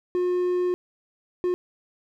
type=tone bursts at uneven times; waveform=triangle; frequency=359.2 Hz; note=F4; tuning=49 cents sharp; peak=-19 dBFS; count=2; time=0.15-0.74 / 1.44-1.54 s; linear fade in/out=0 ms; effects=none